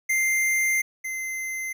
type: tone pair in turn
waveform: square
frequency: 2093 / 2070 Hz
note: C7 / C7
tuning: 0 / -19 cents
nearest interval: unison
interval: 19 cents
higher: first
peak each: -21 / -29 dBFS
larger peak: first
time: 0.09-0.82 / 1.04-1.73 s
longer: first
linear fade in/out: 10 ms
effects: none